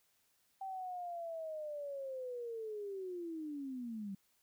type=linear sweep; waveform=sine; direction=down; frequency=778 to 190 Hz; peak=-40 dBFS; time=0.61-4.15 s; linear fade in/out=5 ms; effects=white hiss -75 dBFS RMS until 4.42 s